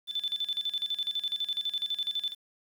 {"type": "tone with tremolo", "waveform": "sine", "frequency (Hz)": 3520, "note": "A7", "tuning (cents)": 0, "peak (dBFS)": -27, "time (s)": [0.07, 2.35], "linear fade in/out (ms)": 50, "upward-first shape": "square", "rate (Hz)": 12, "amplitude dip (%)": 80, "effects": ["9-bit"]}